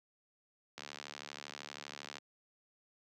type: click train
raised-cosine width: 0.2 ms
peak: -26 dBFS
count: 103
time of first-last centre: 0.78-2.183 s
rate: 72.7 Hz
effects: high-pass 200 Hz 12 dB/octave